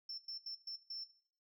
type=tone bursts at uneven times; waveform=sine; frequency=5370 Hz; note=E8; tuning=31 cents sharp; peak=-40 dBFS; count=5; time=0.09-0.18 / 0.28-0.38 / 0.46-0.55 / 0.67-0.76 / 0.9-1.04 s; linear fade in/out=5 ms; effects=noise-tail reverb RT60 0.5 s tail -17 dB re dry + tanh soft clip ceiling -38 dBFS